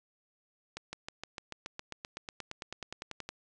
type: accelerating click train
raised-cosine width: 0.2 ms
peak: -22 dBFS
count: 22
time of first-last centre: 0.77-3.29 s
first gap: 160 ms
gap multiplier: 0.97
effects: resampled to 22050 Hz + 8-bit